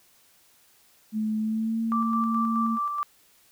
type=tone with pitch glide; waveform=sine; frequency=216.4 to 226.5 Hz; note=A3 to A#3; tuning=-29 to -50 cents; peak=-24 dBFS; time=1.12-2.79 s; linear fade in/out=50 ms; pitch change=+79 cents; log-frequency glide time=1.39-1.81 s
type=tone with tremolo; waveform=sine; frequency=1171 Hz; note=D6; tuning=5 cents flat; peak=-24 dBFS; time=1.92-3.03 s; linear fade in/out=0 ms; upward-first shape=square; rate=4.7 Hz; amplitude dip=35%
effects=white hiss -60 dBFS RMS until 3.51 s